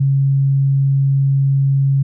sine tone, 137.2 Hz, C#3, 17 cents flat, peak -11 dBFS, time 0-2.03 s, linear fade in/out 10 ms, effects none

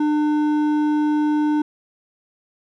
sine tone with hard clipping, 300 Hz, D4, 37 cents sharp, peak -18 dBFS, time 0-1.62 s, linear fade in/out 5 ms, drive 8 dB, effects none

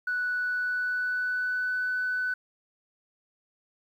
sine tone with pitch glide, 1480 to 1498.9 Hz, F#6 to F#6, 0 to +22 cents, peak -25 dBFS, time 0.07-2.34 s, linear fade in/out 5 ms, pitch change +22 cents, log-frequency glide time 0.36-1.84 s, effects tanh soft clip ceiling -22 dBFS + 10-bit

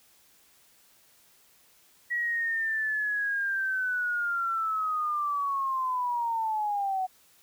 sine linear sweep, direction down, 1927 to 740 Hz, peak -26 dBFS, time 2.1-7.07 s, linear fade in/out 20 ms, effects white hiss -61 dBFS RMS until 7.42 s

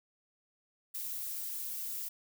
violet noise with flanger, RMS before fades -39 dBFS, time 0.94-2.09 s, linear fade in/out 10 ms, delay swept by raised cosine 0.34 to 6.34 ms, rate 3.1 Hz, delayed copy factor -0.5, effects none

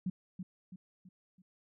sine tone with echo, 184 Hz, F#3, 9 cents flat, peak -31 dBFS, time 0.06-0.1 s, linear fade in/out 5 ms, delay 330 ms, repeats 4, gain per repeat -7 dB, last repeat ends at 1.42 s, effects none

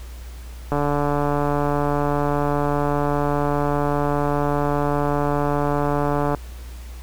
click train, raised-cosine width 1 ms, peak -8 dBFS, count 817, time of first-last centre 0.72-6.348 s, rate 145 Hz, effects added 60 Hz sine -33 dBFS peak until 7.02 s + pink hiss -46 dBFS RMS until 7.02 s

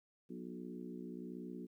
harmonic tone with a mistuned harmonic, 61.2 Hz, B1, 15 cents flat, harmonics 3 / 4 / 5 / 6 / 7, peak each -49 / -48 / -52 / -51 / -57 dBFS, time 0.29-1.67 s, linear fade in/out 20 ms, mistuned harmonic 6, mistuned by -27 cents, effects 13-bit

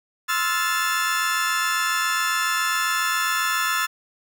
35% pulse chord, F major seventh, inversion second, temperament just, 1047.7 / 1309.6 / 1396.9 / 1746.1 Hz, C6 / E6 / F6 / A6, +2 / -12 / 0 / -14 cents, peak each -28 / -24 / -26 / -23 dBFS, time 0.28-3.87 s, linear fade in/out 20 ms, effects none

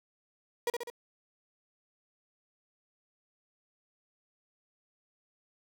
35% pulse tone with echo, 477.9 Hz, A#4, 43 cents sharp, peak -26 dBFS, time 0.67-0.7 s, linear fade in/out 2 ms, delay 67 ms, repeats 3, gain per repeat -4 dB, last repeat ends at 0.901 s, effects none

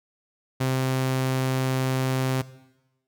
sawtooth tone, 130.81 Hz, C3, in tune, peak -18 dBFS, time 0.6-2.42 s, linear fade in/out 10 ms, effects noise-tail reverb RT60 1.0 s tail -18 dB re dry

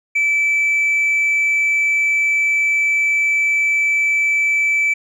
triangle tone with tanh clipping, 2314 Hz, D7, 26 cents flat, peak -14 dBFS, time 0.15-4.94 s, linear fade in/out 10 ms, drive 6 dB, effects none

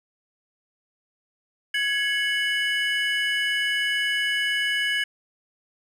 triangle tone cluster, 1671 / 2193 / 2964 Hz, G#6 / C#7 / F#7, +10 / -19 / +2 cents, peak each -23 / -27 / -25 dBFS, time 1.74-5.04 s, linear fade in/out 5 ms, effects none

